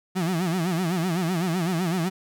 35% pulse tone with vibrato, 174.61 Hz, F3, in tune, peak -21 dBFS, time 0.15-2.1 s, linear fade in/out 20 ms, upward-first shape sine, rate 7.9 Hz, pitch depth 150 cents each way, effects none

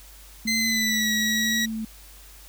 sine tone with vibrato, 220 Hz, A3, in tune, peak -27 dBFS, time 0.45-1.85 s, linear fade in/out 5 ms, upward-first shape triangle, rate 1.1 Hz, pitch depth 34 cents each way
20% pulse tone with pitch glide, 2057 to 1919.2 Hz, C7 to A#6, -30 to +50 cents, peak -17 dBFS, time 0.47-1.66 s, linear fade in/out 10 ms, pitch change -120 cents, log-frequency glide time 0.57-1.1 s
effects added 50 Hz sine -47 dBFS peak until 2.48 s + white hiss -49 dBFS RMS until 2.48 s

